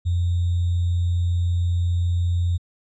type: tone with sample-and-hold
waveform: sine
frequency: 87.31 Hz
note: F2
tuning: in tune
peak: -18 dBFS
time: 0.05-2.58 s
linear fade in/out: 20 ms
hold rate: 3675 Hz
effects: resampled to 16000 Hz